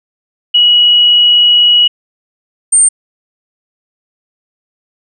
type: tone pair in turn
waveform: sine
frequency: 2916 / 8738 Hz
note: F#7 / C#9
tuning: -26 / -26 cents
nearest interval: octave + perfect fifth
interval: 1900 cents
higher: second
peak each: -4 dBFS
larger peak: neither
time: 0.54-1.88 / 2.72-2.89 s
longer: first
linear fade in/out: 10 ms
effects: none